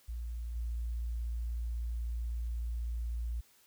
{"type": "tone with level steps", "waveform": "sine", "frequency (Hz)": 58.1, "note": "A#1", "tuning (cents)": -5, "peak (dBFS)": [-36, -33], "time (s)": [0.08, 3.41], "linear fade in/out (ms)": 10, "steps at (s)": 0.55, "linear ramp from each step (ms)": 10, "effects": ["white hiss -65 dBFS RMS until 3.66 s"]}